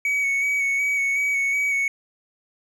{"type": "tone with vibrato", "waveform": "triangle", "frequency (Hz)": 2243, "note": "C#7", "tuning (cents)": 20, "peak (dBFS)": -18, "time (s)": [0.05, 1.88], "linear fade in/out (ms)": 2, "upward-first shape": "square", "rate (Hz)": 2.7, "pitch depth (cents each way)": 20, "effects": []}